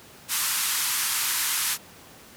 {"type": "band-pass noise", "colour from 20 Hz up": "white", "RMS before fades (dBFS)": -26, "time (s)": [0.28, 1.78], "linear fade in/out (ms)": 50, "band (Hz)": [910, 14000], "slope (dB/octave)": 48, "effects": ["pink hiss -48 dBFS RMS until 2.36 s", "high-pass 100 Hz 12 dB/octave"]}